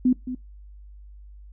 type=tone with echo; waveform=sine; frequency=252.7 Hz; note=B3; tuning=40 cents sharp; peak=-15 dBFS; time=0.05-0.13 s; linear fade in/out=5 ms; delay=220 ms; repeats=1; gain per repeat=-12 dB; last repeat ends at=0.35 s; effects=noise-tail reverb RT60 0.2 s tail -22 dB re dry + added 50 Hz sine -42 dBFS peak until 1.52 s